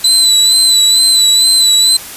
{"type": "tone with vibrato", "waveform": "30% pulse", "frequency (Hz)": 4000, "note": "B7", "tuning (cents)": 21, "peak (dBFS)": -3, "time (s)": [0.04, 1.97], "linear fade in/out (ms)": 5, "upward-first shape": "sine", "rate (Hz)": 2.2, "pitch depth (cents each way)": 41, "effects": ["white hiss -28 dBFS RMS until 2.16 s", "resampled to 32000 Hz"]}